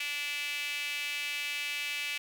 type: tone with high-pass filter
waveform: sawtooth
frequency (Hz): 290.6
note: D4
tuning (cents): -18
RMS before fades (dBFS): -35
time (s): 0-2.18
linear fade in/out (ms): 5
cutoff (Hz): 2500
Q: 4.9
effects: none